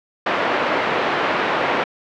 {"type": "band-pass noise", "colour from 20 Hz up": "pink", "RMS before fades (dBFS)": -20, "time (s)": [0.26, 1.84], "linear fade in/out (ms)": 5, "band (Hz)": [410, 2300], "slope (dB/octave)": 12, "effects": ["low-pass 4000 Hz 12 dB/octave"]}